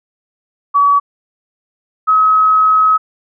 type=tone pair in turn; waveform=sine; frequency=1138 / 1277.4 Hz; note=C#6 / D#6; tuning=+45 / +45 cents; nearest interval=major second; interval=200 cents; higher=second; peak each=-7 dBFS; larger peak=neither; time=0.74-1 / 2.07-2.98 s; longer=second; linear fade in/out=20 ms; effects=none